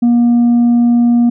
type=tone; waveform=sine; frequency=238.3 Hz; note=A#3; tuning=38 cents sharp; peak=-4 dBFS; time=0.02-1.3 s; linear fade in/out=10 ms; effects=tanh soft clip ceiling -6 dBFS